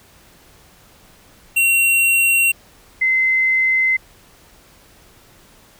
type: tone pair in turn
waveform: square / sine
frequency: 2741 / 2060 Hz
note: F7 / C7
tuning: -33 / -28 cents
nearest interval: perfect fourth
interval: 495 cents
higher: first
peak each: -13 dBFS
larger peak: neither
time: 1.56-2.52 / 3.01-3.97 s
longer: neither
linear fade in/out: 10 ms
effects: pink hiss -49 dBFS RMS until 5.79 s